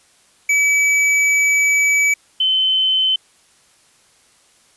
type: tone pair in turn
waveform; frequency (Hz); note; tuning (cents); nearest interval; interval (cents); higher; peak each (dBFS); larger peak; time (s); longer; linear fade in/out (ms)
square / sine; 2290 / 3062; D7 / G7; -44 / -41; perfect fourth; 503; second; -13; neither; 0.49-2.14 / 2.4-3.16; first; 5
effects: white hiss -54 dBFS RMS until 4.76 s + resampled to 24000 Hz